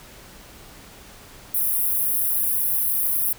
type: high-pass noise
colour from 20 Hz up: white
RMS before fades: -22 dBFS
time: 1.54-3.33 s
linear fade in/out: 5 ms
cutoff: 9900 Hz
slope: 96 dB/octave
effects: pink hiss -45 dBFS RMS until 3.38 s